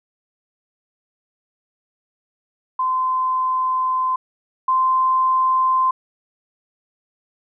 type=tone pair in turn; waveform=sine; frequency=1031 / 1038.8 Hz; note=C6 / C6; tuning=-26 / -13 cents; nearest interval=unison; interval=13 cents; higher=second; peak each=-17 / -14 dBFS; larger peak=second; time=2.79-4.16 / 4.68-5.91 s; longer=first; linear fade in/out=5 ms; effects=none